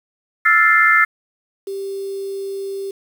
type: chord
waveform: sine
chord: F major seventh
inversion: third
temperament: equal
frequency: 1318.5 / 1396.9 / 1760 / 2093 Hz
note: E6 / F6 / A6 / C7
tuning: 0 / 0 / 0 / 0 cents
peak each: -16 / -19 / -14 / -15 dBFS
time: 0.45-1.05 s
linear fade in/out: 10 ms
type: tone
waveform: sine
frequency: 392 Hz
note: G4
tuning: in tune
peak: -23 dBFS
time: 1.67-2.91 s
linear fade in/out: 5 ms
effects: 7-bit